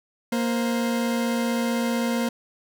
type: tone pair together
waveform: 40% pulse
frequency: 233.8 / 523.3 Hz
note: A#3 / C5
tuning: +5 / 0 cents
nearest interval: octave + major second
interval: 1395 cents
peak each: -22 / -29 dBFS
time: 0.32-2.29 s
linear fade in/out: 5 ms
effects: none